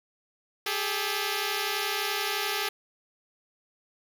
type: tone pair together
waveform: 5% pulse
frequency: 397.2 / 428.8 Hz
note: G4 / A4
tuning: +23 / -45 cents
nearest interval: minor second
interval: 132 cents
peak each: -19 dBFS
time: 0.66-2.69 s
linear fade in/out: 5 ms
effects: none